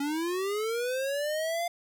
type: linear sweep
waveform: square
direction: up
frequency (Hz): 277.2 to 700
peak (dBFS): -29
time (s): 0-1.68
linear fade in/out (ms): 5
effects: none